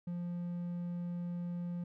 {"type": "tone", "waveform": "triangle", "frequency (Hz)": 174.61, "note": "F3", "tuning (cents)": 0, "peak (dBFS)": -34, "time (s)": [0.07, 1.84], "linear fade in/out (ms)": 5, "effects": []}